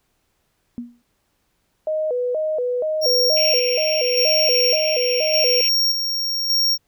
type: tone with exponential decay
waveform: sine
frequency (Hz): 239.4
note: A#3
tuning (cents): +46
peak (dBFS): -23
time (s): 0.78-1.02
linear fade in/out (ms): 0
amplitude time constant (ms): 51
type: tone with vibrato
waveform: sine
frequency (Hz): 554.4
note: C#5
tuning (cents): 0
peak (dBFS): -19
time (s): 1.87-5.61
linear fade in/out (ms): 2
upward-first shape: square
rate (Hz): 2.1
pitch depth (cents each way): 200
type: tone with tremolo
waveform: square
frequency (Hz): 5560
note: F8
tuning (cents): -9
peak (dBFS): -16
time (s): 3.01-6.78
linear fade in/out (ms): 50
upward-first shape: square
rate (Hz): 0.86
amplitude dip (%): 45
type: band-pass noise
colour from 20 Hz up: white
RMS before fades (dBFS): -30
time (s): 3.36-5.69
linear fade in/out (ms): 10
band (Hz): 2300 to 2900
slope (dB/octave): 96
effects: pink hiss -68 dBFS RMS until 6.87 s